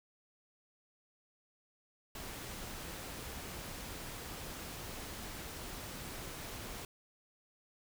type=noise; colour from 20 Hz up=pink; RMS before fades=-45 dBFS; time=2.15-6.85 s; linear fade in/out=2 ms; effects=none